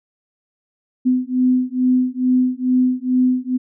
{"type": "beating tone pair", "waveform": "sine", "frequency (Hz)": [252.4, 254.7], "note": ["B3", "C4"], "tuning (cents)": [38, -46], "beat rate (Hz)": 2.3, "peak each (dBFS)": -17, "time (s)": [1.05, 3.58], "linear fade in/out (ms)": 20, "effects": []}